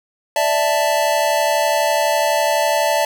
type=chord; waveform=square; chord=D suspended second; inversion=none; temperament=equal; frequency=587.3 / 659.3 / 880 Hz; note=D5 / E5 / A5; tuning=0 / 0 / 0 cents; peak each=-20 dBFS; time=0.36-3.05 s; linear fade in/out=2 ms; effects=none